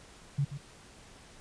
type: tone with echo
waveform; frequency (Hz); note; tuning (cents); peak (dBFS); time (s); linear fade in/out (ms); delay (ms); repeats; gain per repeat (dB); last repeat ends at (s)
sine; 141; C#3; +30; -25; 0.38-0.45; 10; 130; 1; -11; 0.58
effects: pink hiss -54 dBFS RMS until 1.4 s + resampled to 22050 Hz